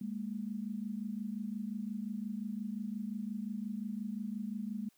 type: tone pair together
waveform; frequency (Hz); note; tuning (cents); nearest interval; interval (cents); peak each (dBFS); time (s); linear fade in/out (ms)
sine; 204.3 / 230; G#3 / A#3; -28 / -23; major second; 205; -38 / -40; 0.01-4.89; 5
effects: white hiss -71 dBFS RMS until 4.97 s